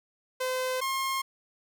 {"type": "tone pair in turn", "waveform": "sawtooth", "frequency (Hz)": [513, 1069.9], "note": ["C5", "C6"], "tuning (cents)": [-34, 38], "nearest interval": "octave + minor second", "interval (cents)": 1272, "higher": "second", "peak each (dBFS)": -24, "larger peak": "neither", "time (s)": [[0.4, 0.81], [0.81, 1.22]], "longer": "neither", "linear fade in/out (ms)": 10, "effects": []}